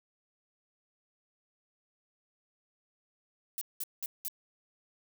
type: noise bursts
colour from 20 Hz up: violet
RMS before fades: -36 dBFS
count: 4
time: 3.58-4.282 s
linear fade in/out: 0 ms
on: 33 ms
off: 190 ms
effects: none